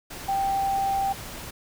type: tone in noise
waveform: sine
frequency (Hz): 784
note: G5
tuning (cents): 0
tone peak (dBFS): -22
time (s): 0.28-1.13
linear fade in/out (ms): 10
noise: pink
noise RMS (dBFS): -38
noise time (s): 0.1-1.51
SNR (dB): +13
effects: none